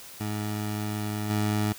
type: tone with level steps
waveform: 20% pulse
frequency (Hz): 105.4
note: G#2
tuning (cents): +26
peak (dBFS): -24 / -19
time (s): 0.2-1.73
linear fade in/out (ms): 10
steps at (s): 1.29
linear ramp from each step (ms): 20
effects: white hiss -45 dBFS RMS until 1.78 s